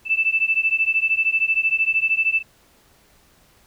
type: beating tone pair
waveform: sine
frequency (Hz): 2637 / 2650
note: E7 / E7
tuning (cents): 0 / +9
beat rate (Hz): 13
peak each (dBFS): -20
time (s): 0.05-2.43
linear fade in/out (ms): 50
effects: pink hiss -56 dBFS RMS until 3.66 s